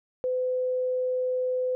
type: tone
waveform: sine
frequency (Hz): 507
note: B4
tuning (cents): +45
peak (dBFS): -24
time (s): 0.24-1.75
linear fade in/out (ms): 0
effects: none